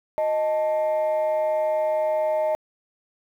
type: tone pair together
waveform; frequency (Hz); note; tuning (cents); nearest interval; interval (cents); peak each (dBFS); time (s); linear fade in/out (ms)
sine; 621.5 / 880; D#5 / A5; -2 / 0; tritone; 602; -19 / -26; 0.18-2.55; 0
effects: tanh soft clip ceiling -17 dBFS + 9-bit